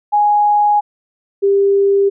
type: tone pair in turn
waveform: sine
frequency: 830.6 / 397.1 Hz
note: G#5 / G4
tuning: 0 / +22 cents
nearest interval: octave + minor second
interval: 1278 cents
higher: first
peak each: -9 dBFS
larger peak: neither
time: 0.12-0.81 / 1.42-2.1 s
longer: first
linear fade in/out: 20 ms
effects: none